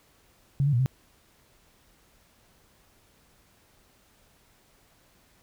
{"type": "tone with pitch steps", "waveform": "sine", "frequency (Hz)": [139, 145.2, 119.4, 131.3], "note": ["C#3", "D3", "A#2", "C3"], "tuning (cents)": [5, -19, 42, 6], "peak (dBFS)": -20, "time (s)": [0.6, 0.86], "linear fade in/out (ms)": 0, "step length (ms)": 65, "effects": ["pink hiss -62 dBFS RMS until 5.42 s"]}